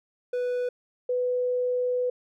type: tone pair in turn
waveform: triangle / sine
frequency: 493.9 / 497 Hz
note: B4 / B4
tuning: 0 / +11 cents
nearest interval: unison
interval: 11 cents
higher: second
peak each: -23 dBFS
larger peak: neither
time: 0.33-0.69 / 1.09-2.1 s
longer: second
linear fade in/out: 5 ms
effects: none